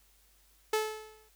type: tone with exponential decay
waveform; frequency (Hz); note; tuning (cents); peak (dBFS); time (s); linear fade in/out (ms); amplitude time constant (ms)
sawtooth; 433.3; A4; -27; -21; 0.73-1.29; 5; 120
effects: added 50 Hz sine -66 dBFS peak until 1.35 s + white hiss -66 dBFS RMS until 1.35 s